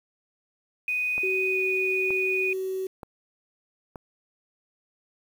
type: tone with pitch glide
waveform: sine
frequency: 2489 to 2472 Hz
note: D#7 to D#7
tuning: 0 to -12 cents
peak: -24 dBFS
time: 0.88-2.53 s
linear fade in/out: 2 ms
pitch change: -12 cents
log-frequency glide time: 1.51-1.58 s
type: click train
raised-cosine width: 1 ms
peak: -24 dBFS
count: 4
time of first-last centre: 1.18-3.958 s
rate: 1.08 Hz
type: tone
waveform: sine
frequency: 378.2 Hz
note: F#4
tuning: 38 cents sharp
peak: -27 dBFS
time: 1.23-2.87 s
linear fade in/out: 5 ms
effects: 8-bit